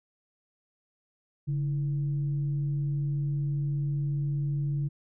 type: tone with frequency modulation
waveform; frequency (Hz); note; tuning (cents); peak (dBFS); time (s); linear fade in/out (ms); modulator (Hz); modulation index
sine; 143.6; D3; -39; -26; 1.47-4.89; 20; 182; 0.23
effects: none